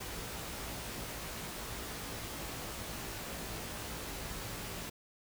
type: noise with comb filter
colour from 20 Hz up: pink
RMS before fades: -42 dBFS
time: 0-4.9 s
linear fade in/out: 10 ms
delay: 18 ms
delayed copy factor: +0.6
effects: none